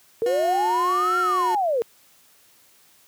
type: linear two-way sweep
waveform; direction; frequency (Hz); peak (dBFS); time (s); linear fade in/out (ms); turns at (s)
sine; up then down; 440 to 1396 to 440; -19; 0.22-1.82; 0; 1.19
type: tone with pitch glide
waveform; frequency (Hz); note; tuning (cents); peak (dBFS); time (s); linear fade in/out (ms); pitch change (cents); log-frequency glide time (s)
30% pulse; 360.5 to 363.6; F#4 to F#4; -45 to -30; -24; 0.26-1.55; 2; +15; 0.9-1.17
effects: white hiss -56 dBFS RMS until 3.07 s + high-pass 80 Hz 12 dB/octave